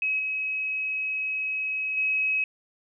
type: tone with level steps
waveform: sine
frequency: 2554 Hz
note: D#7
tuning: 45 cents sharp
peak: -23 / -26 / -22 dBFS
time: 0.02-2.44 s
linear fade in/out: 2 ms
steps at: 0.19 / 1.97 s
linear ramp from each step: 5 ms
effects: none